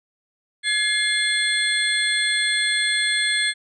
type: tone cluster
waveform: sine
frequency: 1691 / 2113 / 3425 / 4187 / 8430 Hz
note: G#6 / C7 / A7 / C8 / C9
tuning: +31 / +16 / -47 / 0 / +12 cents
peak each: -24 / -24 / -24 / -27 / -28 dBFS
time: 0.63-3.54 s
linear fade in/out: 50 ms
effects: none